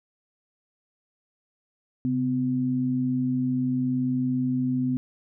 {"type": "tone pair together", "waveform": "sine", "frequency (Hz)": [132.8, 253.6], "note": ["C3", "B3"], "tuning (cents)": [26, 46], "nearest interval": "major seventh", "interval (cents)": 1120, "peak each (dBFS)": [-29, -23], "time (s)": [2.05, 4.97], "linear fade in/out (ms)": 0, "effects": []}